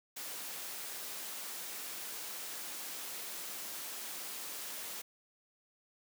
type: high-pass noise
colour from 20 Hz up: white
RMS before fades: -43 dBFS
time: 0.16-5.02 s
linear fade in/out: 10 ms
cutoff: 220 Hz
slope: 12 dB/octave
effects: none